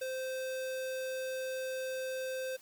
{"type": "tone with ADSR envelope", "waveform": "square", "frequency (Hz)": 520, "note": "C5", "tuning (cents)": -11, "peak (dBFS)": -34, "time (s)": [0.01, 2.57], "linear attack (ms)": 9, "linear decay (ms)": 19, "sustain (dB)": -2, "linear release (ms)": 15, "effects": ["white hiss -59 dBFS RMS until 2.61 s"]}